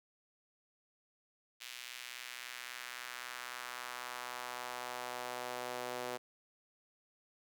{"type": "tone with high-pass filter sweep", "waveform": "sawtooth", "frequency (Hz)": 123.7, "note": "B2", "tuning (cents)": 3, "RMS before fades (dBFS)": -44, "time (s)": [1.6, 6.18], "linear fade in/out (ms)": 20, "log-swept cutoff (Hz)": [2700, 490], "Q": 1.3, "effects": []}